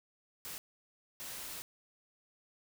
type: noise bursts at uneven times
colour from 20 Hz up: white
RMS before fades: -44 dBFS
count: 2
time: 0.45-0.58 / 1.2-1.62 s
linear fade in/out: 0 ms
effects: none